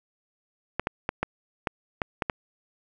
clicks, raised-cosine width 0.5 ms, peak -10 dBFS, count 8, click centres 0.796 / 0.871 / 1.091 / 1.23 / 1.672 / 2.018 / 2.222 / 2.298 s, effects none

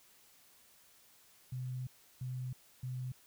sine tone bursts at uneven times, 127.4 Hz, C3, 46 cents flat, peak -37 dBFS, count 3, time 1.52-1.87 / 2.21-2.53 / 2.83-3.12 s, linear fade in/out 5 ms, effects white hiss -64 dBFS RMS until 3.26 s

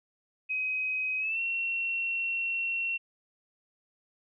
sine tone with pitch glide, 2526 to 2723 Hz, D#7 to F7, +26 to -44 cents, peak -28 dBFS, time 0.49-2.98 s, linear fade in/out 20 ms, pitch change +130 cents, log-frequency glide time 1.19-1.4 s, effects none

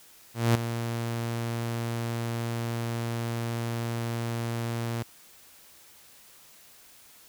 sawtooth tone with ADSR envelope, 116.54 Hz, A#2, in tune, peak -14 dBFS, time 0.34-5.03 s, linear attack 210 ms, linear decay 6 ms, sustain -11 dB, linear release 6 ms, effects white hiss -54 dBFS RMS until 7.28 s

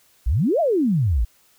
sine exponential two-way sweep, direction up then down, 49 to 709 to 49 Hz, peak -16 dBFS, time 0.26-1.25 s, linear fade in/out 10 ms, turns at 0.6 s, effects white hiss -58 dBFS RMS until 1.58 s

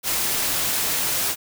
white noise, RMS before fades -23 dBFS, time 0.03-1.36 s, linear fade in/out 50 ms, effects none

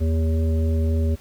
harmonic tone with a mistuned harmonic, 80.4 Hz, E2, 43 cents flat, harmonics 1 / 3 / 5 / 7, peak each -18 / -28 / -32 / -35 dBFS, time 0-1.16 s, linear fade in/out 20 ms, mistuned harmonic 3, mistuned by -27 cents, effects pink hiss -50 dBFS RMS until 1.2 s

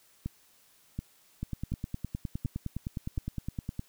two click trains, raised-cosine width 5 ms, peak -21 / -21 dBFS, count 5 / 24, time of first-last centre 0.26-3.18 / 1.43-3.794 s, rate 1.37 / 9.73 Hz, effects white hiss -63 dBFS RMS until 3.88 s

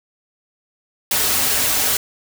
white noise with comb filter, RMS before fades -18 dBFS, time 1.11-1.97 s, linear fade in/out 2 ms, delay 5.8 ms, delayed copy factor -0.75, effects none

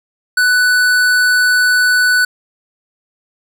sine tone with tanh clipping, 1490 Hz, F#6, 12 cents sharp, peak -11 dBFS, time 0.37-2.25 s, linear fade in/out 5 ms, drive 18 dB, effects none

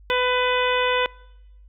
harmonic tone, 499.5 Hz, B4, 20 cents sharp, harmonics 1 / 2 / 3 / 4 / 5 / 6 / 7, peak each -22 / -25 / -27 / -28 / -29 / -30 / -30 dBFS, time 0.1-1.06 s, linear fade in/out 0 ms, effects noise-tail reverb RT60 1.0 s tail -25 dB re dry + added 50 Hz sine -45 dBFS peak until 1.68 s

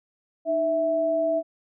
sine tone pair together, 306.9 / 657 Hz, D#4 / E5, -24 / -6 cents, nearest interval octave + minor second, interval 1318 cents, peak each -30 / -21 dBFS, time 0.45-1.43 s, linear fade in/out 50 ms, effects none

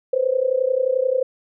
sine tone with amplitude modulation, 517 Hz, C5, 21 cents flat, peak -13 dBFS, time 0.13-1.23 s, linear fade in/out 5 ms, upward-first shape sine, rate 31.4 Hz, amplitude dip 85%, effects none

